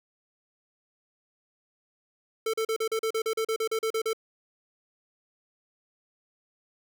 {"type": "tone bursts", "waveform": "square", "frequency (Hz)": 444.6, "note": "A4", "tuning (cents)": 18, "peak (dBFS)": -26, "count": 15, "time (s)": [2.46, 4.132], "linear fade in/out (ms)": 5, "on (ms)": 76, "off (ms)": 38, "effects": []}